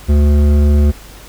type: tone with hard clipping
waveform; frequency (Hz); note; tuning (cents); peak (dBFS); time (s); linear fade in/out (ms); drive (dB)
sine; 73.1; D2; -7; -9; 0.08-0.92; 20; 12
effects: added 48 Hz sine -37 dBFS peak until 1.28 s + pink hiss -38 dBFS RMS until 1.28 s